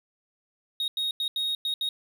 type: tone bursts at uneven times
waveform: triangle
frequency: 3748 Hz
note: A#7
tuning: 9 cents sharp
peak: -24 dBFS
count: 6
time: 0.8-0.88 / 0.97-1.11 / 1.2-1.28 / 1.36-1.55 / 1.65-1.74 / 1.81-1.89 s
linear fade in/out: 2 ms
effects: none